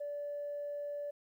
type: tone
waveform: sine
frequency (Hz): 580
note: D5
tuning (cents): -22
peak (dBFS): -36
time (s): 0-1.11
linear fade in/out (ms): 10
effects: tanh soft clip ceiling -33 dBFS + 12-bit